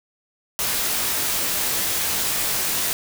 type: noise with comb filter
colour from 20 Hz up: white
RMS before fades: -23 dBFS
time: 0.59-2.93 s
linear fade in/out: 0 ms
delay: 19 ms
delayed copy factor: -0.5
effects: none